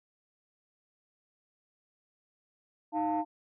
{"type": "tone cluster", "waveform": "sine", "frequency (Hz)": [311.9, 700, 896], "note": ["D#4", "F5", "A5"], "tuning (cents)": [4, 4, 31], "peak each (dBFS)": -31, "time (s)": [2.92, 3.25], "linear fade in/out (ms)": 50, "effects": ["tanh soft clip ceiling -21 dBFS"]}